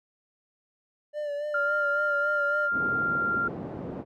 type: tone with vibrato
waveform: triangle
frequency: 587.3 Hz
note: D5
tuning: in tune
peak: -27 dBFS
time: 1.13-2.7 s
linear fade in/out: 50 ms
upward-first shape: sine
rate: 3.6 Hz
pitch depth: 38 cents each way
type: tone with pitch glide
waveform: sine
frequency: 1396.9 to 1388.9 Hz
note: F6 to F6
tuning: 0 to -10 cents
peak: -24 dBFS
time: 1.54-3.48 s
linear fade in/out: 5 ms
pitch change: -10 cents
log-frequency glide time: 2.83-3.19 s
type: band-pass noise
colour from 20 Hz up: pink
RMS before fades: -36 dBFS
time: 2.71-4.05 s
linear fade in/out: 50 ms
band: 160 to 520 Hz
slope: 12 dB/octave
effects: none